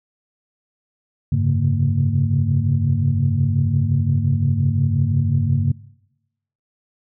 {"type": "tone cluster", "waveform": "sine", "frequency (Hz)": [88.5, 100.4, 133.9, 139.6, 228.1], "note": ["F2", "G2", "C3", "C#3", "A#3"], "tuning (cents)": [23, 42, 40, 13, -37], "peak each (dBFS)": [-27, -18, -23, -19, -25], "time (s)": [1.32, 5.72], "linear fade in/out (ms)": 5, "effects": ["noise-tail reverb RT60 0.9 s tail -22 dB re dry", "tanh soft clip ceiling -5 dBFS"]}